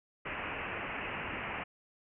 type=low-pass noise; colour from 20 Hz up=white; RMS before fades=-39 dBFS; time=0.25-1.64 s; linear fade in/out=10 ms; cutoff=2800 Hz; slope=96 dB/octave; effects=none